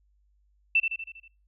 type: tone with echo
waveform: sine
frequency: 2670 Hz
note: E7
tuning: 22 cents sharp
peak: -18 dBFS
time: 0.75-0.8 s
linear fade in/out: 5 ms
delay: 80 ms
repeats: 6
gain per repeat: -5 dB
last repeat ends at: 1.28 s
effects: noise-tail reverb RT60 0.3 s tail -26 dB re dry + added 50 Hz sine -63 dBFS peak until 1.47 s